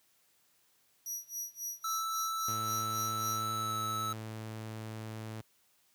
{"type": "tone with tremolo", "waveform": "sawtooth", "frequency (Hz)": 5800, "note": "F#8", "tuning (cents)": -35, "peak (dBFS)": -33, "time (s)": [1.06, 3.44], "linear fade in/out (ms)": 2, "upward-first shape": "sine", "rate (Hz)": 3.7, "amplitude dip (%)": 95}
{"type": "tone with pitch glide", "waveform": "square", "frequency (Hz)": [1318.5, 1304.1], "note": ["E6", "E6"], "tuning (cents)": [0, -19], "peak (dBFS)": -34, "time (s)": [1.84, 4.13], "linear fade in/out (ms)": 5, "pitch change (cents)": -19, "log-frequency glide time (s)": [3.46, 3.76]}
{"type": "tone", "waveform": "sawtooth", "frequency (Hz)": 110, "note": "A2", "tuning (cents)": 0, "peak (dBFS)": -36, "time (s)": [2.48, 5.41], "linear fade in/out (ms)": 0}
{"effects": ["white hiss -70 dBFS RMS until 5.94 s", "high-pass 60 Hz 12 dB/octave"]}